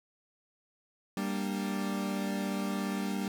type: chord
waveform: 40% pulse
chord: G minor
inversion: none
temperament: equal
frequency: 196 / 233.1 / 293.7 Hz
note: G3 / Bb3 / D4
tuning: 0 / 0 / 0 cents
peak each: -32 / -37 / -38 dBFS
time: 1.17-3.28 s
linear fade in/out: 2 ms
effects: none